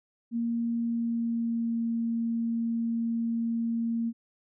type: tone with pitch glide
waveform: sine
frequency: 233.1 to 230.6 Hz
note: A#3 to A#3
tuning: 0 to -19 cents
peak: -26 dBFS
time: 0.31-4.13 s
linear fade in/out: 50 ms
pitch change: -19 cents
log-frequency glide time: 0.78-1.83 s
effects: none